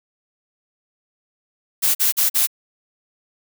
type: noise bursts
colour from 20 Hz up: blue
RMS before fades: -17 dBFS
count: 4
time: 1.82-2.472 s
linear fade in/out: 20 ms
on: 130 ms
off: 44 ms
effects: none